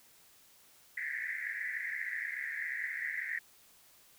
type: band-pass noise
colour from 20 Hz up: pink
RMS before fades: -38 dBFS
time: 0.97-3.39 s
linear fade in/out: 5 ms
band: 1700 to 2100 Hz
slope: 96 dB/octave
effects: white hiss -62 dBFS RMS until 4.18 s